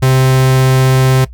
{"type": "tone", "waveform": "45% pulse", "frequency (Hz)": 130.81, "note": "C3", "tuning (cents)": 0, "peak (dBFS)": -7, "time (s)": [0.02, 1.25], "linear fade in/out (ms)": 10, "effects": ["noise-tail reverb RT60 0.1 s tail -18 dB re dry", "added 60 Hz sine -29 dBFS peak until 1.33 s"]}